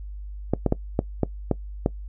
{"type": "clicks", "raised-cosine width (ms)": 2, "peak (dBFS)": -6, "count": 7, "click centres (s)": [0.536, 0.663, 0.724, 0.991, 1.233, 1.513, 1.861], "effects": ["noise-tail reverb RT60 0.1 s tail -20 dB re dry", "added 50 Hz sine -33 dBFS peak until 2.08 s"]}